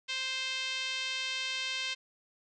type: tone with band-pass filter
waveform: 5% pulse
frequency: 523.3 Hz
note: C5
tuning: in tune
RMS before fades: -35 dBFS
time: 0.08-1.95 s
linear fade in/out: 20 ms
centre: 2900 Hz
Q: 1.5
effects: resampled to 22050 Hz + 11-bit